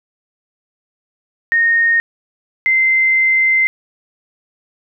sine tone pair in turn, 1850 / 2076 Hz, A#6 / C7, -14 / -14 cents, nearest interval major second, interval 200 cents, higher second, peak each -10 dBFS, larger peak neither, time 1.52-2 / 2.66-3.67 s, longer second, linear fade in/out 0 ms, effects none

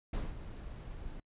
brown noise with ADSR envelope, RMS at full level -33 dBFS, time 0.13-1.2 s, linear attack 4 ms, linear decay 190 ms, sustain -11 dB, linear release 3 ms, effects noise-tail reverb RT60 0.1 s tail -26 dB re dry + resampled to 8000 Hz

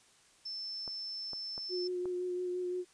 sine tone, 5300 Hz, E8, 9 cents sharp, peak -38 dBFS, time 0.45-1.88 s, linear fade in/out 10 ms
clicks, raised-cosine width 1 ms, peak -33 dBFS, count 4, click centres 0.878 / 1.333 / 1.579 / 2.056 s
sine tone with vibrato, 360.6 Hz, F#4, 45 cents flat, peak -33 dBFS, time 1.69-2.85 s, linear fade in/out 50 ms, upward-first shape sine, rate 5.8 Hz, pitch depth 17 cents each way
effects white hiss -64 dBFS RMS until 2.93 s + resampled to 22050 Hz

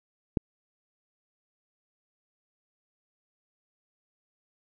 click, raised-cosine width 3 ms, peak -11 dBFS, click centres 0.372 s, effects none

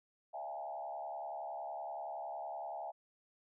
sine tone with frequency modulation, 745 Hz, F#5, 12 cents sharp, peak -40 dBFS, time 0.33-2.92 s, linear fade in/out 20 ms, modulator 70.7 Hz, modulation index 1.7, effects none

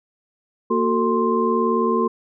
sine tone cluster, 231.7 / 369 / 447.6 / 1049 Hz, A#3 / F#4 / A4 / C6, -10 / -5 / +30 / +4 cents, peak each -22 dBFS, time 0.7-2.08 s, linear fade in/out 10 ms, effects none

